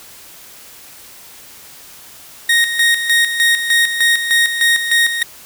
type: tone with tremolo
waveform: 30% pulse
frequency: 1864.7 Hz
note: A#6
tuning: in tune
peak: -7 dBFS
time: 2.49-5.23 s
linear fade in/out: 5 ms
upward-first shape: square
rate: 3.3 Hz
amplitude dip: 60%
effects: white hiss -39 dBFS RMS until 5.45 s